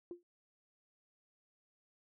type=tone with exponential decay; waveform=sine; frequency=349.2 Hz; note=F4; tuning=in tune; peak=-38 dBFS; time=0.11-0.23 s; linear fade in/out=1 ms; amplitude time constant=25 ms; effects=tanh soft clip ceiling -36 dBFS